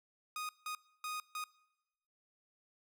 sawtooth tone bursts at uneven times, 1242 Hz, D#6, 3 cents flat, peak -35 dBFS, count 4, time 0.36-0.49 / 0.66-0.75 / 1.04-1.2 / 1.35-1.44 s, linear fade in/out 2 ms, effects noise-tail reverb RT60 1.0 s tail -23 dB re dry

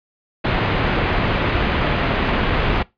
pink low-pass noise, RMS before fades -19 dBFS, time 0.44-2.83 s, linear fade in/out 10 ms, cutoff 3100 Hz, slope 24 dB/octave, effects noise-tail reverb RT60 0.2 s tail -21 dB re dry + resampled to 11025 Hz

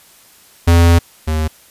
square tone pair in turn, 85 / 78.16 Hz, F2 / D#2, -46 / +8 cents, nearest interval minor second, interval 146 cents, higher first, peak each -7 / -15 dBFS, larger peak first, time 0.67-0.99 / 1.27-1.48 s, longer first, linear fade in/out 10 ms, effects white hiss -46 dBFS RMS until 1.7 s + resampled to 32000 Hz

